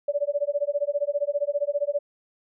sine tone with tremolo, 577 Hz, D5, 31 cents flat, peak -19 dBFS, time 0.08-1.99 s, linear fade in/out 5 ms, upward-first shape sine, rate 15 Hz, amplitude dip 100%, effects none

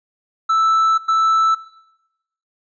triangle tone bursts at uneven times, 1318.5 Hz, E6, in tune, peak -11 dBFS, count 2, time 0.49-0.98 / 1.08-1.55 s, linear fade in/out 10 ms, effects noise-tail reverb RT60 0.9 s tail -19 dB re dry + resampled to 16000 Hz

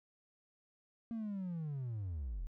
triangle linear sweep, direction down, 233.1 to 34.65 Hz, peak -35 dBFS, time 1.11-2.47 s, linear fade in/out 0 ms, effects tanh soft clip ceiling -32 dBFS

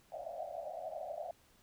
pink band-pass noise, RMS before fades -43 dBFS, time 0.12-1.31 s, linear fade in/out 5 ms, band 580 to 740 Hz, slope 96 dB/octave, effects pink hiss -67 dBFS RMS until 1.62 s

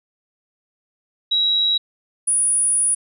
sine tone pair in turn, 3867 / 9744 Hz, B7 / D#9, -37 / -37 cents, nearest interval octave + major third, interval 1600 cents, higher second, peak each -15 dBFS, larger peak neither, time 1.31-1.78 / 2.27-2.95 s, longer second, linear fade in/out 10 ms, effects none

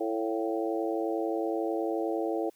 harmonic tone with a mistuned harmonic, 111.1 Hz, A2, 17 cents sharp, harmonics 3 / 4 / 5 / 6 / 7, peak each -31 / -33 / -35 / -37 / -38 dBFS, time 0-2.5 s, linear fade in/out 10 ms, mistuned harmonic 6, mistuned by +59 cents, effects white hiss -66 dBFS RMS until 2.55 s

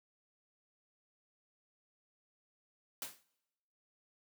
white noise with exponential decay, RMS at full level -38 dBFS, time 3.02-3.23 s, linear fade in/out 1 ms, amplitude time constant 45 ms, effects noise-tail reverb RT60 1.0 s tail -24 dB re dry + high-pass 100 Hz 12 dB/octave

